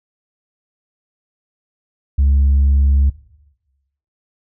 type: tone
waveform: sine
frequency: 69.3 Hz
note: C#2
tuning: in tune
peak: -8 dBFS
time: 2.18-3.1 s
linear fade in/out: 10 ms
effects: noise-tail reverb RT60 1.0 s tail -18 dB re dry + tanh soft clip ceiling -8 dBFS